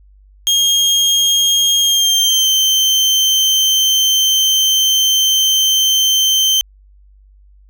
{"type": "tone with pitch glide", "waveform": "30% pulse", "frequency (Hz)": [3241, 3111], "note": ["G#7", "G7"], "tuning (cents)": [-43, -14], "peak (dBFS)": -8, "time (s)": [0.47, 6.61], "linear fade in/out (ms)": 0, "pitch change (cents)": -71, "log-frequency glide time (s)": [1.8, 2.48], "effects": ["added 49 Hz sine -43 dBFS peak until 7.69 s"]}